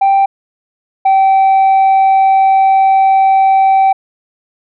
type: tone pair in turn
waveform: sine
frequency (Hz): 784 / 772.8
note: G5 / G5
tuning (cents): 0 / -25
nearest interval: unison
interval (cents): 25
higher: first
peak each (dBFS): -4 / -3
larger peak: second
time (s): 0.01-0.26 / 1.05-3.93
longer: second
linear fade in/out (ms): 10
effects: tanh soft clip ceiling -5 dBFS